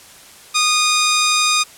10% pulse tone, 1231 Hz, D#6, 19 cents flat, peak -5 dBFS, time 0.54-1.64 s, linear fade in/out 20 ms, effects white hiss -42 dBFS RMS until 1.77 s + low-pass 11000 Hz 12 dB/octave

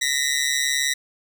15% pulse ring-modulated tone, 1929 Hz, B6, 41 cents flat, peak -11 dBFS, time 0.01-0.94 s, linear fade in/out 10 ms, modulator 69.6 Hz, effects none

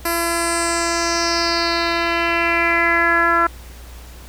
10% pulse tone with low-pass filter sweep, 338.1 Hz, E4, 44 cents sharp, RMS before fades -18 dBFS, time 0.05-3.47 s, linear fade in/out 5 ms, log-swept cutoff 12000 to 1400 Hz, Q 4.1, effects added 60 Hz sine -36 dBFS peak until 4.28 s + pink hiss -43 dBFS RMS until 4.28 s

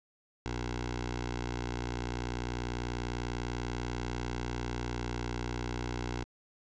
10% pulse tone with notch filter, 60.2 Hz, B1, 44 cents flat, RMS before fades -36 dBFS, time 0.46-6.24 s, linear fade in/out 0 ms, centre 190 Hz, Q 1.6, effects resampled to 16000 Hz + 11-bit

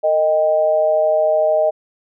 sine tone with amplitude modulation, 622.3 Hz, D#5, in tune, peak -9 dBFS, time 0.03-1.71 s, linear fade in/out 20 ms, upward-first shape sine, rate 169 Hz, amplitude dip 70%, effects none

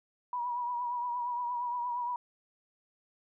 sine tone with vibrato, 970 Hz, B5, 31 cents flat, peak -31 dBFS, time 0.33-2.16 s, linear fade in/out 2 ms, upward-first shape triangle, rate 8.6 Hz, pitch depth 50 cents each way, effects none

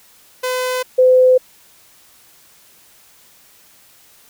sawtooth / sine tone pair in turn, 507 / 510.2 Hz, B4 / C5, +45 / -44 cents, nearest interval unison, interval 11 cents, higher second, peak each -14 / -7 dBFS, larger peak second, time 0.43-0.83 / 0.98-1.38 s, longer neither, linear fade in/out 10 ms, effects white hiss -49 dBFS RMS until 4.29 s

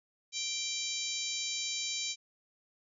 harmonic tone, 784 Hz, G5, in tune, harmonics 3 / 4 / 5 / 6 / 7 / 8 / 9, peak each -42 / -43 / -38 / -44 / -42 / -41 / -41 dBFS, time 0.32-2.16 s, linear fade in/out 50 ms, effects none

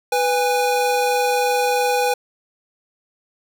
square tone pair together, 495.4 / 818 Hz, B4 / G#5, +5 / -26 cents, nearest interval major sixth, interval 869 cents, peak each -20 dBFS, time 0.12-2.14 s, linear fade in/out 5 ms, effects none

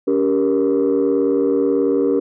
sine chord, G diminished, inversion second, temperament just, 282.2 / 392 / 470.4 Hz, Db4 / G4 / Bb4, +31 / 0 / +16 cents, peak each -17 dBFS, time 0.07-2.2 s, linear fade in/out 10 ms, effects tanh soft clip ceiling -9 dBFS

